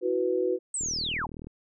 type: chord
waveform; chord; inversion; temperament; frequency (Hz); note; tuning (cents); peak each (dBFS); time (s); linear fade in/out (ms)
sine; E suspended second; none; equal; 329.6 / 370 / 493.9; E4 / F#4 / B4; 0 / 0 / 0; -32 / -26 / -28; 0.01-0.59; 50
type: linear sweep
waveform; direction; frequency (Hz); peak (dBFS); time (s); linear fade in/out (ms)
sine; down; 8372 to 760; -28; 0.74-1.26; 2
type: click train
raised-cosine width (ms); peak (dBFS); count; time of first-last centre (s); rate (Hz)
3; -28; 27; 0.81-1.47; 39.4
effects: none